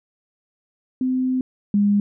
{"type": "tone pair in turn", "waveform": "sine", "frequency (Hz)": [256.9, 203.9], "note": ["C4", "G#3"], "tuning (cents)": [-32, -32], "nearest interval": "major third", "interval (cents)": 400, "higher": "first", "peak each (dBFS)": [-18, -14], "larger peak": "second", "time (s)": [[1.01, 1.41], [1.74, 2]], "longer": "first", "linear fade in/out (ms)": 2, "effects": []}